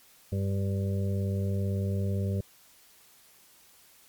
harmonic tone, 98 Hz, G2, in tune, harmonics 1 / 2 / 4 / 5 / 6, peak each -27 / -33 / -39 / -41 / -43 dBFS, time 0.32-2.41 s, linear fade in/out 5 ms, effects white hiss -58 dBFS RMS until 4.08 s + MP3 96 kbps

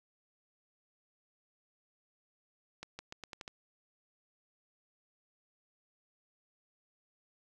accelerating click train, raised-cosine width 0.2 ms, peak -26 dBFS, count 7, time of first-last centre 2.83-3.479 s, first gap 160 ms, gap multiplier 0.84, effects 10-bit

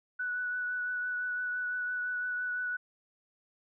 sine tone with vibrato, 1480 Hz, F#6, in tune, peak -31 dBFS, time 0.19-2.77 s, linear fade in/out 10 ms, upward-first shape triangle, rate 5.9 Hz, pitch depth 18 cents each way, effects none

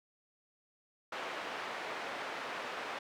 pink band-pass noise, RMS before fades -41 dBFS, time 1.12-2.99 s, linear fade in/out 5 ms, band 550 to 2500 Hz, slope 12 dB/octave, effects none

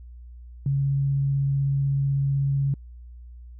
sine tone with vibrato, 138.59 Hz, C#3, in tune, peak -20 dBFS, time 0.66-2.74 s, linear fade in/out 2 ms, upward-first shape sine, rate 16 Hz, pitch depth 8 cents each way, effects added 60 Hz sine -40 dBFS peak until 3.59 s

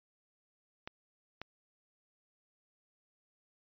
clicks, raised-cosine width 0.3 ms, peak -25 dBFS, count 2, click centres 0.875 / 1.416 s, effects resampled to 11025 Hz

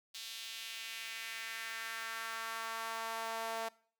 sawtooth tone with high-pass filter sweep, 225.8 Hz, A3, 45 cents sharp, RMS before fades -42 dBFS, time 0.14-3.69 s, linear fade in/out 10 ms, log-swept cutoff 3700 to 700 Hz, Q 1.9, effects noise-tail reverb RT60 0.5 s tail -22 dB re dry

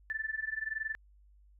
sine tone with amplitude modulation, 1760 Hz, A6, in tune, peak -30 dBFS, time 0.1-0.95 s, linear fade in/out 0 ms, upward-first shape sine, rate 21.3 Hz, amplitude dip 90%, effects added 50 Hz sine -58 dBFS peak until 1.59 s

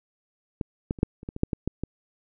clicks, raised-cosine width 3 ms, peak -15 / -13 / -27 / -6 / -29 / -20 / -21 / -8 / -14 / -13 / -16 dBFS, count 11, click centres 0.612 / 0.909 / 0.988 / 1.031 / 1.231 / 1.289 / 1.364 / 1.434 / 1.532 / 1.676 / 1.836 s, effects none

